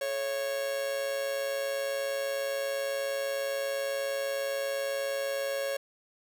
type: tone with amplitude modulation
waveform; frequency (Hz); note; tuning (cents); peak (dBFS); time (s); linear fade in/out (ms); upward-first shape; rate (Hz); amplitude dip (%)
45% pulse; 551; C#5; -11; -27; 0.01-5.77; 5; sine; 120; 60
effects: none